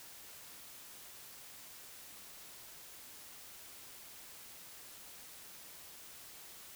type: silence
effects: white hiss -53 dBFS RMS until 6.75 s